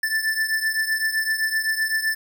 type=beating tone pair; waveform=square; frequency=1760 / 1767.8 Hz; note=A6 / A6; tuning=0 / +8 cents; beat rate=7.8 Hz; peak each=-23 / -27 dBFS; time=0.03-2.15 s; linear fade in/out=5 ms; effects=9-bit